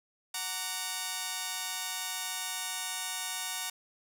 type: chord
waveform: 5% pulse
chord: Gb augmented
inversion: none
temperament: just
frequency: 740 / 925 / 1156.2 Hz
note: Gb5 / Bb5 / D6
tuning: 0 / -14 / -27 cents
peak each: -27 / -26 / -29 dBFS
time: 0.34-3.7 s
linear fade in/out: 5 ms
effects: none